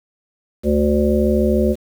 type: harmonic tone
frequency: 73.42 Hz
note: D2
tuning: in tune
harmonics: 1 / 3 / 5 / 7 / 8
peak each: -20 / -17 / -19 / -21 / -23 dBFS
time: 0.63-1.76 s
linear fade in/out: 50 ms
effects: 7-bit